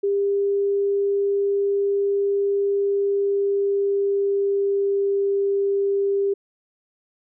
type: tone with pitch glide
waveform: sine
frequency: 400 to 397.5 Hz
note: G4 to G4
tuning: +35 to +24 cents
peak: -18 dBFS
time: 0.03-6.34 s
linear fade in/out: 10 ms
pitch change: -11 cents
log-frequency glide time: 2.78-5.25 s
effects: none